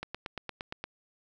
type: click train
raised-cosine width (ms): 0.3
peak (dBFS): -20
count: 8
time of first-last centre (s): 0.03-0.84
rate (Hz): 8.64
effects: none